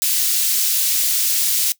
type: high-pass noise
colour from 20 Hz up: white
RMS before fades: -18 dBFS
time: 0.02-1.72 s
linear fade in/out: 0 ms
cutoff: 3500 Hz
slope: 12 dB/octave
effects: noise-tail reverb RT60 0.1 s tail -19 dB re dry